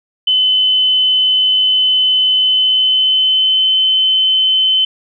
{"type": "tone with pitch glide", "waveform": "sine", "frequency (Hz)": [3033, 3058], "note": ["F#7", "G7"], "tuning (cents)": [42, -44], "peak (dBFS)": -9, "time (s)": [0.27, 4.85], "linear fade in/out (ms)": 5, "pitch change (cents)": 14, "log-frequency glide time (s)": [2.37, 3.71], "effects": []}